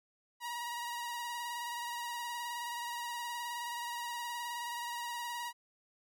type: tone with vibrato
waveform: sawtooth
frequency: 953 Hz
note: A#5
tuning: 38 cents sharp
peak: -34 dBFS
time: 0.4-5.53 s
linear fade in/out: 50 ms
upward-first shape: sine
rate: 19 Hz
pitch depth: 30 cents each way
effects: none

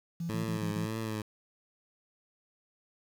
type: tone bursts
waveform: sine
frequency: 168.6 Hz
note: E3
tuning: 39 cents sharp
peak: -32 dBFS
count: 5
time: 0.2-0.856 s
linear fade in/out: 5 ms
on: 100 ms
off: 39 ms
type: tone with vibrato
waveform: 15% pulse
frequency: 108.5 Hz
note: A2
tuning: 24 cents flat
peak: -27 dBFS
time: 0.29-1.22 s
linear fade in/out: 5 ms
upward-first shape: triangle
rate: 1.8 Hz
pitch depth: 64 cents each way
effects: 9-bit

